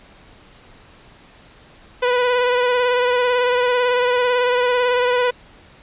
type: tone with vibrato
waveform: sawtooth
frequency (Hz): 493.9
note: B4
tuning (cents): 0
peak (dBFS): -11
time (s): 2.02-5.31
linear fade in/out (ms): 10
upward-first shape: sine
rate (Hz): 18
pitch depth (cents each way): 27
effects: pink hiss -47 dBFS RMS until 5.82 s + resampled to 8000 Hz